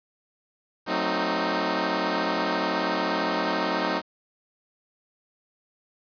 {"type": "chord", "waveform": "10% pulse", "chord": "F# diminished seventh", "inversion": "none", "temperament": "equal with one note detuned", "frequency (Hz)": [185, 223.8, 261.6, 311.1], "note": ["F#3", "A3", "C4", "Eb4"], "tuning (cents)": [0, 30, 0, 0], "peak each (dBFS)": [-22, -23, -22, -19], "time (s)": [0.86, 4.02], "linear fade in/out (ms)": 50, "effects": ["resampled to 11025 Hz", "8-bit"]}